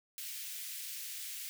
white high-pass noise, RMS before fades -43 dBFS, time 0.18-1.49 s, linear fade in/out 0 ms, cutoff 2000 Hz, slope 24 dB/octave, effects none

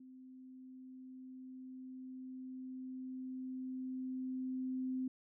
sine tone with level ramp, 258.2 Hz, C4, 23 cents flat, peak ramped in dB -53 to -35 dBFS, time 0-5.08 s, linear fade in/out 5 ms, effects none

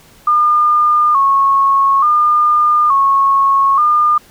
sine tone with vibrato, 1152 Hz, D6, 34 cents flat, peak -8 dBFS, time 0.27-4.18 s, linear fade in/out 5 ms, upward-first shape square, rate 0.57 Hz, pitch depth 84 cents each way, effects pink hiss -45 dBFS RMS until 4.3 s

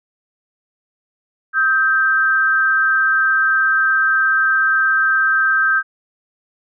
sine tone pair together, 1279 / 1570.8 Hz, D#6 / G6, +47 / +3 cents, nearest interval major third, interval 356 cents, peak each -19 / -13 dBFS, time 1.53-5.83 s, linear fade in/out 50 ms, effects none

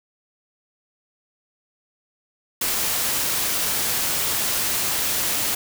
white noise, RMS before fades -23 dBFS, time 2.61-5.55 s, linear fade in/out 5 ms, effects none

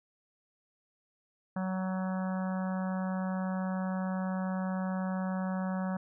harmonic tone, 187.1 Hz, F#3, 20 cents sharp, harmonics 1 / 3 / 4 / 5 / 6 / 7 / 8 / 9, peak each -31 / -41 / -43 / -45 / -47 / -48 / -49 / -50 dBFS, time 1.56-5.97 s, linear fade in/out 5 ms, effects none

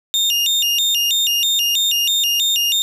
35% pulse tone with vibrato, 3215 Hz, G7, 43 cents sharp, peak -13 dBFS, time 0.14-2.82 s, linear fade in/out 0 ms, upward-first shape square, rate 3.1 Hz, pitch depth 220 cents each way, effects none

